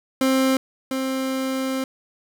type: tone pair in turn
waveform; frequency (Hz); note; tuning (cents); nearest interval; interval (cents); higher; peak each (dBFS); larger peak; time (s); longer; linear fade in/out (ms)
30% pulse; 263.9 / 263.9; C4 / C4; +15 / +15; unison; 0; neither; -14 / -20; first; 0.21-0.57 / 0.91-1.84; second; 2
effects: none